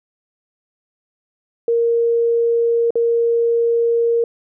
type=tone with dropouts; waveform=sine; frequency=466.2 Hz; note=A#4; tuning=in tune; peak=-13 dBFS; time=1.68-4.24 s; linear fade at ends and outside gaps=2 ms; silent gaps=2.906-2.955 s; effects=none